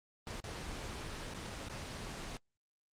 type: noise with dropouts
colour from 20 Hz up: pink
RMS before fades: -42 dBFS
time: 0.27-2.37 s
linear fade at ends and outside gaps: 1 ms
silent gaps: 0.402-0.44 / 1.339-1.345 / 1.686-1.697 s
effects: low-pass 7000 Hz 12 dB/octave + Opus 24 kbps